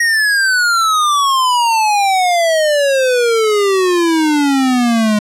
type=exponential sweep; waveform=square; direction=down; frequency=1891 to 207.7 Hz; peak=-11 dBFS; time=0-5.19 s; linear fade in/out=5 ms; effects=low-pass 10000 Hz 12 dB/octave